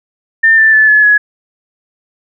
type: tone with pitch steps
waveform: sine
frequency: 1800 / 1770.1 / 1740.7 / 1711.8 / 1683.3 Hz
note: A6 / A6 / A6 / A6 / G#6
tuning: +39 / +10 / -19 / -48 / +23 cents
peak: -4 dBFS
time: 0.43-1.18 s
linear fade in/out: 10 ms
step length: 150 ms
effects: none